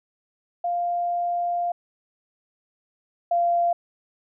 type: tone pair in turn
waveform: sine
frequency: 698.5 / 691.3 Hz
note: F5 / F5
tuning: 0 / -18 cents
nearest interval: unison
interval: 18 cents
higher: first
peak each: -22 / -18 dBFS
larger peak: second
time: 0.64-1.72 / 3.31-3.73 s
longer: first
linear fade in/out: 5 ms
effects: none